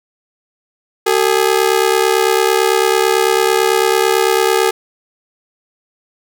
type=ring-modulated tone; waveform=sawtooth; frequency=415.3 Hz; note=G#4; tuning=in tune; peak=-4 dBFS; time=1.06-4.71 s; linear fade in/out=10 ms; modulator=34.5 Hz; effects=none